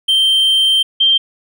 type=tone pair in turn; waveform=triangle / sine; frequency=3136 / 3158 Hz; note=G7 / G7; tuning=0 / +12 cents; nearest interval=unison; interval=12 cents; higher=second; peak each=-8 dBFS; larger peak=neither; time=0.08-0.83 / 1-1.18 s; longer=first; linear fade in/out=10 ms; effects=none